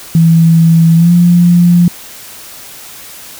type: tone with pitch glide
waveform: sine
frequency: 164.6 to 174.39 Hz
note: E3 to F3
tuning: -2 to -2 cents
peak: -3 dBFS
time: 0.15-1.88 s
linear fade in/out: 2 ms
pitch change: +100 cents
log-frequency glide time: 0.96-1.12 s
effects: white hiss -31 dBFS RMS until 3.39 s